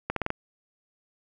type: accelerating click train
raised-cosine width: 0.5 ms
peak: -12 dBFS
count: 5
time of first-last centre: 0.1-0.304 s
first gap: 63 ms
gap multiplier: 0.86
effects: none